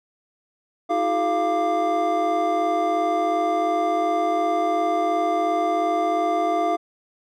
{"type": "tone cluster", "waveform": "triangle", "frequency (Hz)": [321, 363.8, 420.6, 693, 1184], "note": ["E4", "F#4", "G#4", "F5", "D6"], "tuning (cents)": [-46, -29, 22, -14, 14], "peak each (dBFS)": [-25, -28, -28, -19, -27], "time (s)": [0.89, 6.77], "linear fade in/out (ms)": 20, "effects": []}